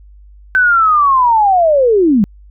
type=linear sweep; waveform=sine; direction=down; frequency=1538 to 187.4 Hz; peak=-7 dBFS; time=0.55-2.24 s; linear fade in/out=0 ms; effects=added 50 Hz sine -37 dBFS peak until 2.5 s